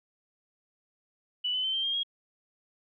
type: tone with pitch steps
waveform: sine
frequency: 2964 / 3025 / 3086 / 3149 / 3214 / 3279 Hz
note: F#7 / F#7 / G7 / G7 / G7 / G#7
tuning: +2 / +38 / -28 / +7 / +43 / -23 cents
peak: -27 dBFS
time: 1.44-2.034 s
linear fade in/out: 10 ms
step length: 99 ms
effects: none